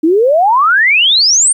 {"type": "exponential sweep", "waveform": "sine", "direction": "up", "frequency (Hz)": [302.1, 9150], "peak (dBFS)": -6, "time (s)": [0.03, 1.53], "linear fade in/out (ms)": 10, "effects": ["8-bit"]}